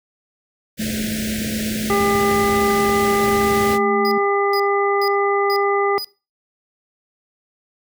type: band-stop noise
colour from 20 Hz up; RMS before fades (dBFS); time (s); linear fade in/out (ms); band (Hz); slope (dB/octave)
pink; -26; 0.77-3.79; 50; 660 to 1500; 96
type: tone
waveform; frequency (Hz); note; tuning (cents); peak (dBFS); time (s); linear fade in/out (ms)
sine; 216.8; A3; -25; -22; 0.79-4.18; 5
type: harmonic tone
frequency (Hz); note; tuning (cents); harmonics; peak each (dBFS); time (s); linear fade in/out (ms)
401.1; G4; +40; 1 / 2 / 3 / 5; -18 / -23 / -22 / -26; 1.9-5.98; 0
type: tone bursts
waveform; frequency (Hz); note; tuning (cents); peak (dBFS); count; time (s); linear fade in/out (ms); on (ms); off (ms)
45% pulse; 4955; D#8; -8; -25; 5; 4.05-6.045; 0; 63; 420
effects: noise-tail reverb RT60 0.3 s tail -21 dB re dry + high-pass 60 Hz 12 dB/octave